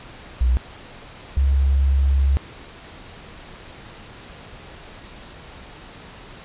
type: tone pair in turn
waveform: sine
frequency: 61.7 / 68.29 Hz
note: B1 / C#2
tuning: -1 / -25 cents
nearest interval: major second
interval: 176 cents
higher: second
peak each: -14 dBFS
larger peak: neither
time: 0.41-0.57 / 1.37-2.37 s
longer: second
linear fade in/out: 0 ms
effects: pink hiss -41 dBFS RMS until 6.44 s + resampled to 8000 Hz